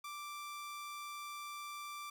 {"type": "tone", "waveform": "sawtooth", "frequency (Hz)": 1174.7, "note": "D6", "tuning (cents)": 0, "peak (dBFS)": -40, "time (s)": [0.04, 2.1], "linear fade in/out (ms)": 5, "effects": ["12-bit"]}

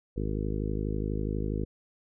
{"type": "harmonic tone", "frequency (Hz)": 52.2, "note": "G#1", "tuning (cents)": 10, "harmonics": [1, 2, 3, 4, 5, 6, 7, 8, 9], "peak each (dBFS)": [-32, -35, -37, -38, -39, -40, -40, -41, -42], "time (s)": [0.16, 1.65], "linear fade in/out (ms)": 10, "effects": []}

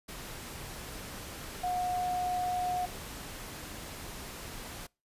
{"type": "tone in noise", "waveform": "sine", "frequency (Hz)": 724, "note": "F#5", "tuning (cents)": -38, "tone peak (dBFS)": -29, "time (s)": [1.63, 2.86], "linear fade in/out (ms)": 10, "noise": "pink", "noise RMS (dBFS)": -43, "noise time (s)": [0.08, 4.87], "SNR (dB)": 11, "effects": ["noise-tail reverb RT60 0.3 s tail -26 dB re dry", "resampled to 32000 Hz"]}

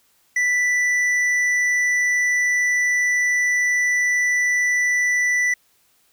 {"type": "tone with hard clipping", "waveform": "sine", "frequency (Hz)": 1975.5, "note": "B6", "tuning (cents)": 0, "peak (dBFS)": -18, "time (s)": [0.36, 5.54], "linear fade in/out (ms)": 5, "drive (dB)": 6, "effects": ["white hiss -61 dBFS RMS until 6.12 s"]}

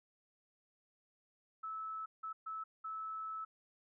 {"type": "tone bursts at uneven times", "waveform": "sine", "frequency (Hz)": 1305, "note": "E6", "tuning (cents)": -18, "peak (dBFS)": -40, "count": 4, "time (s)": [[1.63, 2.06], [2.23, 2.33], [2.46, 2.64], [2.84, 3.45]], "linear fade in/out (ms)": 10, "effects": []}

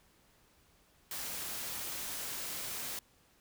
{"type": "noise", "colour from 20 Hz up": "white", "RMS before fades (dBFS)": -40, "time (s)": [1.11, 2.99], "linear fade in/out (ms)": 2, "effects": ["pink hiss -67 dBFS RMS until 3.4 s"]}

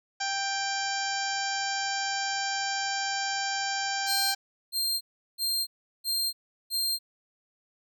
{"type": "harmonic tone", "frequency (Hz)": 787, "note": "G5", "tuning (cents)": 7, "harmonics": [1, 2, 3, 4, 5, 6, 7, 8, 9], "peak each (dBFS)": [-32, -33, -40, -40, -44, -37, -37, -43, -39], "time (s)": [0.2, 4.35], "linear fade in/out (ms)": 10}
{"type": "tone bursts", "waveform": "sawtooth", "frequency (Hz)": 4186, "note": "C8", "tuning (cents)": 0, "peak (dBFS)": -23, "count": 5, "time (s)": [4.06, 6.99], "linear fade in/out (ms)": 50, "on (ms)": 290, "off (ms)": 370}
{"effects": []}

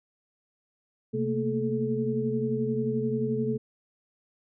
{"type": "tone cluster", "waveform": "sine", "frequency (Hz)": [130.3, 223.4, 234.8, 431.2], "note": ["C3", "A3", "A#3", "A4"], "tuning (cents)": [-7, 27, 13, -35], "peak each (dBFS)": [-32, -30, -33, -29], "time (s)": [1.13, 3.58], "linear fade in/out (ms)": 20, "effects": []}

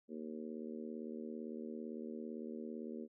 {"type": "harmonic tone", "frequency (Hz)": 77.78, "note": "D#2", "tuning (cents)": 0, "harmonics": [3, 4, 5, 6, 7], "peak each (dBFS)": [-45, -50, -49, -52, -56], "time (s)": [0.08, 3.08], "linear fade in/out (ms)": 50, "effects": []}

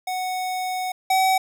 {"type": "tone pair in turn", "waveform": "square", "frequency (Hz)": [740, 757.7], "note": ["F#5", "F#5"], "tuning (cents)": [0, 41], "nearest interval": "unison", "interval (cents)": 41, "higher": "second", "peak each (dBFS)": [-25, -17], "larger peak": "second", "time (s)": [[0.07, 0.92], [1.1, 1.38]], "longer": "first", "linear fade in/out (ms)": 5, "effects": []}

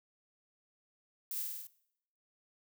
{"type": "noise with echo", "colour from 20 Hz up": "violet", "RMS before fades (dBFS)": -39, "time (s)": [1.31, 1.42], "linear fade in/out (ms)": 2, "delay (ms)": 50, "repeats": 5, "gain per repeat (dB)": -2, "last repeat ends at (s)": 1.67, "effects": ["noise-tail reverb RT60 0.7 s tail -19 dB re dry"]}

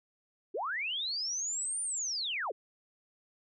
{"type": "linear two-way sweep", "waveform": "sine", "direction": "up then down", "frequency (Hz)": [320.5, 9260, 320.5], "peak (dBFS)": -32, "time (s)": [0.54, 2.52], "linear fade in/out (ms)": 10, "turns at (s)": 1.82, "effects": []}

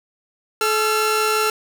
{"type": "tone pair together", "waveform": "sawtooth", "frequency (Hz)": [430.7, 1358], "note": ["A4", "F6"], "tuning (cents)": [-37, -49], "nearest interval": "octave + minor sixth", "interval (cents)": 1988, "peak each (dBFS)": -16, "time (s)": [0.61, 1.5], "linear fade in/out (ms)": 2, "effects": []}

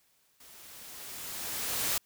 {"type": "noise with level ramp", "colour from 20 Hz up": "white", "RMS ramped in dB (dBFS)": [-54, -29], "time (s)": [0.4, 1.98], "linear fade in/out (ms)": 5, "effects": ["white hiss -69 dBFS RMS until 2.05 s"]}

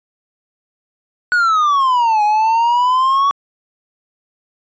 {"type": "exponential two-way sweep", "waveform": "triangle", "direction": "down then up", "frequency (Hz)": [1480, 830.6, 1133], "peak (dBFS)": -9, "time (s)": [1.32, 3.31], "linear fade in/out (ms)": 0, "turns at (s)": 2.23, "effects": ["resampled to 16000 Hz"]}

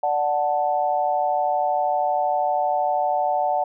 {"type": "chord", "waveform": "sine", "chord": "D major", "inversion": "none", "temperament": "equal", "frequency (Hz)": [587.3, 740, 880], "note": ["D5", "F#5", "A5"], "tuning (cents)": [0, 0, 0], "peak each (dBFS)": [-25, -21, -25], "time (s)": [0.03, 3.64], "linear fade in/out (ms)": 5, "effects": []}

